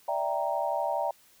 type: chord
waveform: sine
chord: E half-diminished seventh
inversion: third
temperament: equal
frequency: 587.3 / 659.3 / 784 / 932.3 Hz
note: D5 / E5 / G5 / Bb5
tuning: 0 / 0 / 0 / 0 cents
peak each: -32 dBFS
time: 0.08-1.11 s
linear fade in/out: 5 ms
effects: white hiss -60 dBFS RMS until 1.4 s